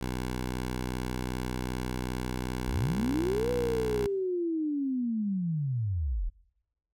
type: tone with pitch glide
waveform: 10% pulse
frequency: 62.6 to 61.99 Hz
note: B1 to B1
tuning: +24 to +7 cents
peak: -23 dBFS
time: 0.01-4.07 s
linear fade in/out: 5 ms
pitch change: -17 cents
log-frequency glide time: 3.37-3.59 s
type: linear two-way sweep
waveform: sine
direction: up then down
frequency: 32.7 to 493.9 to 32.7 Hz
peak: -27 dBFS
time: 2.67-6.3 s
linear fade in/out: 20 ms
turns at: 3.51 s
effects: noise-tail reverb RT60 1.0 s tail -26 dB re dry